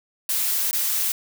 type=noise with dropouts; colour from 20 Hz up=blue; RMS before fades=-23 dBFS; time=0.29-1.12 s; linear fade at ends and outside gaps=2 ms; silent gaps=0.711-0.73 s; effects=none